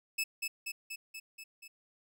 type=tone with echo; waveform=sawtooth; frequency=2608 Hz; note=E7; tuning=19 cents flat; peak=-27 dBFS; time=0.18-0.24 s; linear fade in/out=10 ms; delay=240 ms; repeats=6; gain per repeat=-3 dB; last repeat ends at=1.68 s; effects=none